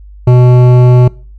sine tone with hard clipping, 124.2 Hz, B2, 10 cents sharp, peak -4 dBFS, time 0.27-1.08 s, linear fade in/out 5 ms, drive 13 dB, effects noise-tail reverb RT60 0.4 s tail -23 dB re dry + added 50 Hz sine -30 dBFS peak until 1.38 s

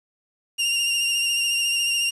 sawtooth tone with vibrato, 2794 Hz, F7, in tune, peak -17 dBFS, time 0.58-2.11 s, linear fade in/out 20 ms, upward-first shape sine, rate 14 Hz, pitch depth 27 cents each way, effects resampled to 24000 Hz + 8-bit

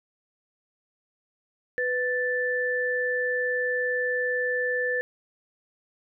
sine tone pair together, 497.7 / 1760 Hz, B4 / A6, +13 / 0 cents, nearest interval octave + minor seventh, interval 2187 cents, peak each -27 / -26 dBFS, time 1.78-5.01 s, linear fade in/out 0 ms, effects none

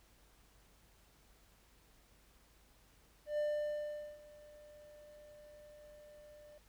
triangle tone with ADSR envelope, 596 Hz, D5, 25 cents sharp, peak -30 dBFS, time 3.26-6.58 s, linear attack 120 ms, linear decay 800 ms, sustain -23 dB, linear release 3 ms, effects added 50 Hz sine -68 dBFS peak until 6.68 s + pink hiss -68 dBFS RMS until 6.68 s

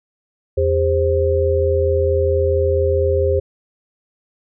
sine tone cluster, 83.5 / 401.5 / 526 Hz, E2 / G4 / C5, +23 / +41 / +9 cents, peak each -18 dBFS, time 0.57-3.4 s, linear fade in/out 10 ms, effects none

